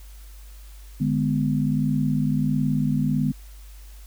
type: chord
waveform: sine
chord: G# diminished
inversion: second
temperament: just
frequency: 149.51 / 207.7 / 249.2 Hz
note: D3 / G#3 / B3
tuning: +31 / 0 / +16 cents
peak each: -23 / -25 / -24 dBFS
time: 1-3.32 s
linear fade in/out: 10 ms
effects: added 50 Hz sine -40 dBFS peak until 4.06 s + white hiss -53 dBFS RMS until 4.06 s